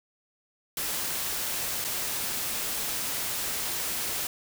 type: noise with dropouts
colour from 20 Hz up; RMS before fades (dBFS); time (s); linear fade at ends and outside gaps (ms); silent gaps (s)
white; -31; 0.77-4.27; 2; 1.843-1.847
effects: none